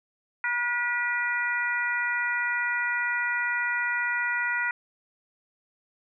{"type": "harmonic tone with a mistuned harmonic", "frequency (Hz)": 481, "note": "B4", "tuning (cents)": -46, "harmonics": [2, 3, 4, 5], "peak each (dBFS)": [-34, -28, -28, -35], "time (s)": [0.44, 4.71], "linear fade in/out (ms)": 2, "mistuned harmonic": 4, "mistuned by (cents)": 21, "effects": []}